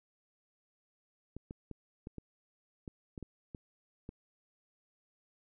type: clicks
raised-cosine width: 3 ms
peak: -30 dBFS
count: 10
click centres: 1.366 / 1.509 / 1.713 / 2.071 / 2.183 / 2.878 / 3.178 / 3.227 / 3.548 / 4.091 s
effects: none